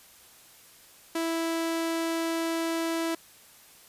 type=tone; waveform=sawtooth; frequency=329.6 Hz; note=E4; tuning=in tune; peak=-23 dBFS; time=1.15-3.15 s; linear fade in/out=5 ms; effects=white hiss -54 dBFS RMS until 3.88 s + resampled to 32000 Hz